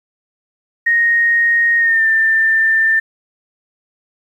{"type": "tone with pitch glide", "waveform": "sine", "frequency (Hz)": [1864.7, 1787.7], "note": ["A#6", "A6"], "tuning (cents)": [0, 27], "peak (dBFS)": -10, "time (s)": [0.86, 3], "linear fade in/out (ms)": 10, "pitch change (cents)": -73, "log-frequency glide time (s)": [1.78, 2.06], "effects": ["8-bit"]}